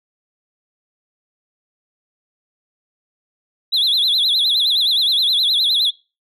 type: tone with vibrato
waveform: sine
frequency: 3700 Hz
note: A#7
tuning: 14 cents flat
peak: -11 dBFS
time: 3.72-5.91 s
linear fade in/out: 20 ms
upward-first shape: sine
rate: 9.6 Hz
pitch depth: 190 cents each way
effects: noise-tail reverb RT60 0.3 s tail -24 dB re dry + tanh soft clip ceiling -12 dBFS